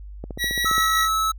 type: click train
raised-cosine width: 2 ms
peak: -19 dBFS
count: 9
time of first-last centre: 0.24-0.781 s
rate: 14.8 Hz
type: tone with tremolo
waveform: 25% pulse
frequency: 1923 Hz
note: B6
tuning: 47 cents flat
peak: -17 dBFS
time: 0.38-1.09 s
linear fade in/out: 50 ms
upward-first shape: sine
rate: 5.3 Hz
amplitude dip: 35%
type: tone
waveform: square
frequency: 1300 Hz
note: E6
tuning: 24 cents flat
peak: -20 dBFS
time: 0.65-1.32 s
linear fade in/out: 10 ms
effects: added 50 Hz sine -35 dBFS peak until 1.38 s